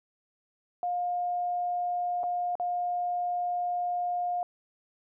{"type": "tone with dropouts", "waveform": "sine", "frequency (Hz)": 710, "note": "F5", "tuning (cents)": 28, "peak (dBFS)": -27, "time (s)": [0.83, 4.43], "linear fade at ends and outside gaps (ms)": 1, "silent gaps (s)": [[2.233, 2.238], [2.554, 2.598]], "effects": []}